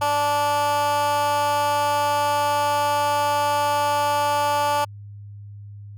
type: tone with high-pass filter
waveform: 15% pulse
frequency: 291.2 Hz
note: D4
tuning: 15 cents flat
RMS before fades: -21 dBFS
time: 0.01-4.85 s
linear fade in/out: 10 ms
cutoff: 770 Hz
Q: 2.7
effects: added 102 Hz sine -36 dBFS peak until 5.97 s